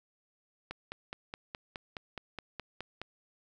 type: click train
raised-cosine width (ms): 0.3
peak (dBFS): -23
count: 12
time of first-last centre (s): 0.71-3.016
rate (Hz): 4.77
effects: none